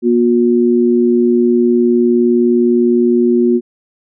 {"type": "tone pair together", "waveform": "sine", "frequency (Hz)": [240, 359.6], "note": ["B3", "F#4"], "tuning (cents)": [-49, -49], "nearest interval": "perfect fifth", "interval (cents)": 700, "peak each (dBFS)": -11, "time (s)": [0.02, 3.61], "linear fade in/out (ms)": 50, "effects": []}